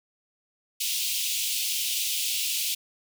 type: high-pass noise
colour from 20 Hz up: pink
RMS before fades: -28 dBFS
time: 0.8-2.75 s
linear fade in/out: 10 ms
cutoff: 2600 Hz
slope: 48 dB/octave
effects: none